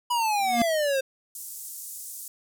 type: exponential sweep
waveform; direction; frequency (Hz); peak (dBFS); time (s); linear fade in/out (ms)
square; down; 987.8 to 523; -23; 0.1-1.01; 10
type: tone with exponential growth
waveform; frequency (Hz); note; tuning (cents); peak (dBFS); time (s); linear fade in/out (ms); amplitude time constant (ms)
square; 235.9; A#3; +21; -20; 0.39-0.62; 2; 50
type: band-pass noise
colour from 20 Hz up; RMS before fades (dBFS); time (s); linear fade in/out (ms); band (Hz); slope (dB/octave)
pink; -39; 1.35-2.28; 2; 7300 to 16000; 24
effects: none